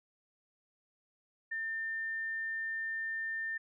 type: tone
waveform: sine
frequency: 1800 Hz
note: A6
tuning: 39 cents sharp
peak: -34 dBFS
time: 1.51-3.58 s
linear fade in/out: 10 ms
effects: none